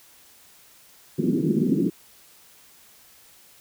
pink band-pass noise, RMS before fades -22 dBFS, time 1.18-1.9 s, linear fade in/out 10 ms, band 160 to 370 Hz, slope 48 dB/octave, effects white hiss -53 dBFS RMS until 3.6 s

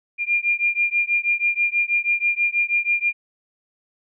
sine beating tone pair, 2400 / 2406.2 Hz, D7 / D7, +37 / +41 cents, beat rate 6.2 Hz, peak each -21 dBFS, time 0.18-3.13 s, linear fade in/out 50 ms, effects none

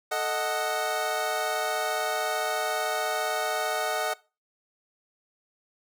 25% pulse chord, D# diminished, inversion second, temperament equal, 440 / 622.3 / 740 Hz, A4 / D#5 / F#5, 0 / 0 / 0 cents, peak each -30 / -26 / -26 dBFS, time 0.11-4.14 s, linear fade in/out 10 ms, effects noise-tail reverb RT60 0.3 s tail -21 dB re dry

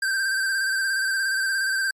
square tone with vibrato, 1568 Hz, G6, in tune, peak -22 dBFS, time 0.02-1.91 s, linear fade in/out 5 ms, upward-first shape square, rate 17 Hz, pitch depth 30 cents each way, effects low-pass 12000 Hz 12 dB/octave + MP3 96 kbps

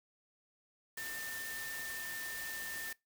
sine tone in noise, 1797 Hz, A6, 36 cents sharp, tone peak -42 dBFS, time 0.97-2.93 s, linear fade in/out 5 ms, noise white, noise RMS -45 dBFS, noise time 0.97-2.93 s, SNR 0 dB, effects noise-tail reverb RT60 0.2 s tail -23 dB re dry

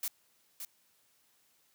blue noise with echo, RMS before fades -35 dBFS, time 0.03-0.08 s, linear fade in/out 2 ms, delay 570 ms, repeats 1, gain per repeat -7 dB, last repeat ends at 0.65 s, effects white hiss -70 dBFS RMS until 1.74 s + high-pass 80 Hz 12 dB/octave

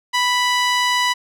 sawtooth tone with band-pass filter, 987.8 Hz, B5, in tune, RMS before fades -18 dBFS, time 0.13-1.14 s, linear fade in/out 20 ms, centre 2800 Hz, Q 0.63, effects none

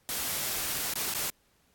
white noise with dropouts, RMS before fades -32 dBFS, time 0.09-1.3 s, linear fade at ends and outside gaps 0 ms, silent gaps 0.937-0.957 / 1.139-1.147 s, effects pink hiss -68 dBFS RMS until 1.74 s + AAC 64 kbps

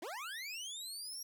25% pulse linear sweep, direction up, 285.2 to 5700 Hz, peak -38 dBFS, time 0.02-1.23 s, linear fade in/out 5 ms, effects none

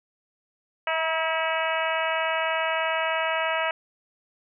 harmonic tone with a mistuned harmonic, 323.1 Hz, E4, 35 cents flat, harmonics 2 / 3 / 4 / 5 / 6 / 7 / 8 / 9, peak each -28 / -30 / -31 / -32 / -33 / -33 / -34 / -35 dBFS, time 0.87-3.71 s, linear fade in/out 2 ms, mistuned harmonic 3, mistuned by -20 cents, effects none

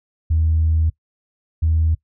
sine tone pair in turn, 79.9 / 80.2 Hz, D#2 / E2, +47 / -47 cents, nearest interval unison, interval 6 cents, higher second, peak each -13 / -13 dBFS, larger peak neither, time 0.3-0.9 / 1.62-1.95 s, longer first, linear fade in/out 10 ms, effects noise-tail reverb RT60 0.1 s tail -21 dB re dry + tanh soft clip ceiling -9 dBFS

